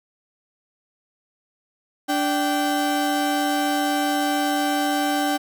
35% pulse tone pair together, 292.1 / 778 Hz, D4 / G5, -9 / -13 cents, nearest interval octave + perfect fourth, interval 1696 cents, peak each -21 dBFS, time 2.08-5.38 s, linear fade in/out 20 ms, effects none

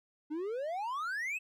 triangle exponential sweep, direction up, 290.6 to 2670 Hz, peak -32 dBFS, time 0.3-1.39 s, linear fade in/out 20 ms, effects none

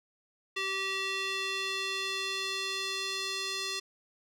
square tone with band-pass filter sweep, 385.9 Hz, G4, 27 cents flat, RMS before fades -34 dBFS, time 0.56-3.8 s, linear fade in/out 10 ms, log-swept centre 2800 to 4400 Hz, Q 1.6, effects none

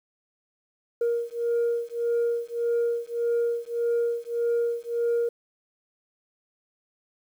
sine beating tone pair, 469.6 / 471.3 Hz, A#4 / A#4, +13 / +19 cents, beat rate 1.7 Hz, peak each -25 dBFS, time 1.01-5.29 s, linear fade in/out 5 ms, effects tanh soft clip ceiling -19 dBFS + 9-bit

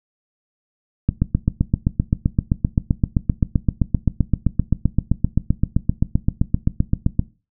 click train, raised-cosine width 5 ms, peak -3 dBFS, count 48, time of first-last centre 1.09-7.194 s, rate 7.7 Hz, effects noise-tail reverb RT60 0.3 s tail -18 dB re dry

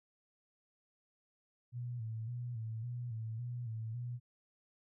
sine tone with vibrato, 116.54 Hz, A#2, in tune, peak -38 dBFS, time 1.72-4.2 s, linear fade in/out 50 ms, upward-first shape square, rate 1.8 Hz, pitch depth 74 cents each way, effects none

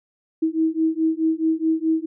sine beating tone pair, 318.7 / 323.4 Hz, D#4 / E4, +42 / -33 cents, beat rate 4.7 Hz, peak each -21 dBFS, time 0.42-2.06 s, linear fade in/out 10 ms, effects none

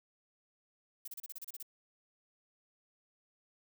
violet noise bursts, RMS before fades -44 dBFS, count 10, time 1.05-1.628 s, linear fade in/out 5 ms, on 29 ms, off 32 ms, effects none

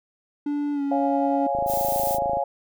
triangle tone with pitch glide, 290.5 to 280.3 Hz, D4 to C#4, -19 to +19 cents, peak -21 dBFS, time 0.46-1.47 s, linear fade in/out 5 ms, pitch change -62 cents, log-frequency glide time 0.73-0.82 s
sine chord, Db major, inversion none, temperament equal, 554.4 / 698.5 / 830.6 Hz, Db5 / F5 / Ab5, 0 / 0 / 0 cents, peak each -26 dBFS, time 0.91-2.44 s, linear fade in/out 5 ms
click train, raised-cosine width 2 ms, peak -21 dBFS, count 23, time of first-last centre 1.55-2.371 s, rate 26.8 Hz
violet noise, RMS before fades -30 dBFS, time 1.66-2.19 s, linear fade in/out 50 ms
effects none

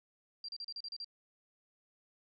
sine tone bursts, 4729 Hz, D8, 11 cents sharp, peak -40 dBFS, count 8, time 0.44-1.045 s, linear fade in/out 2 ms, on 45 ms, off 35 ms, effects none

